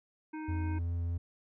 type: harmonic tone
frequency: 311.1 Hz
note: D#4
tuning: in tune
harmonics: 1 / 3 / 5 / 7 / 8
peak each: -38 / -46 / -51 / -55 / -57 dBFS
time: 0.33-0.79 s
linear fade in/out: 10 ms
type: tone with vibrato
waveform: triangle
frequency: 85.4 Hz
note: F2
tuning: 38 cents flat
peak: -29 dBFS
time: 0.48-1.18 s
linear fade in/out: 10 ms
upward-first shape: triangle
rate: 4.9 Hz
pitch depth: 11 cents each way
effects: none